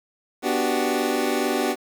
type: chord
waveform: 25% pulse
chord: G major seventh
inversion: first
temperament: equal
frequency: 246.9 / 293.7 / 370 / 392 Hz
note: B3 / D4 / F#4 / G4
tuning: 0 / 0 / 0 / 0 cents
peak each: -23 dBFS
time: 0.42-1.76 s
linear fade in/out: 50 ms
effects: 8-bit